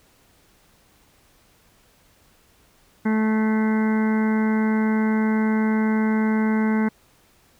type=harmonic tone with a mistuned harmonic; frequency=218 Hz; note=A3; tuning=16 cents flat; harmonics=1 / 2 / 3 / 4 / 5 / 6 / 7 / 8 / 9 / 10; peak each=-18 / -29 / -39 / -32 / -37 / -43 / -34 / -43 / -37 / -39 dBFS; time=3.05-6.89 s; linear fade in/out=10 ms; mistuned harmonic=10; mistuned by=-61 cents; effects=pink hiss -58 dBFS RMS until 7.59 s